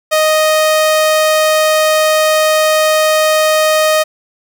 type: tone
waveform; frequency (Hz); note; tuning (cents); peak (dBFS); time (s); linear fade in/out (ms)
sawtooth; 622.3; D#5; 0; -5; 0.11-4.04; 20
effects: none